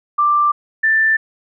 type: tone pair in turn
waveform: sine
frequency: 1180 / 1772.1 Hz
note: D6 / A6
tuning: +8 / +12 cents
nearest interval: perfect fifth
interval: 704 cents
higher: second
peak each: -11 dBFS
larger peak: neither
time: 0.18-0.52 / 0.83-1.17 s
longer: neither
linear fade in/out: 10 ms
effects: none